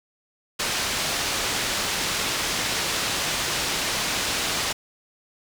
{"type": "low-pass noise", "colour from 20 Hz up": "white", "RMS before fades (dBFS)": -26, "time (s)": [0.59, 4.73], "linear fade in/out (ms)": 10, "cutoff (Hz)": 5700, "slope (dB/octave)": 12, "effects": []}